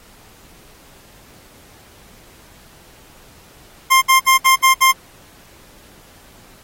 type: tone bursts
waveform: 25% pulse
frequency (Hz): 1056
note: C6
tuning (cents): +16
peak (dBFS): -5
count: 6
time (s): 3.9-4.925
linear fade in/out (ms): 20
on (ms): 120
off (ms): 61
effects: pink hiss -47 dBFS RMS until 6.63 s + AAC 48 kbps